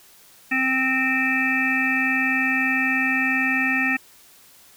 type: harmonic tone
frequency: 261.6 Hz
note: C4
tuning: in tune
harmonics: 1 / 3 / 5 / 7 / 9 / 10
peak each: -25 / -32 / -33 / -22 / -26 / -26 dBFS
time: 0.51-3.97 s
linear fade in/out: 10 ms
effects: white hiss -51 dBFS RMS until 4.76 s